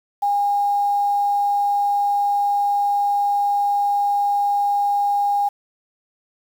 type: tone with quantisation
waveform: sine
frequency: 812 Hz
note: G#5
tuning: 39 cents flat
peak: -16 dBFS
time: 0.22-5.49 s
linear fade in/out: 10 ms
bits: 7
effects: none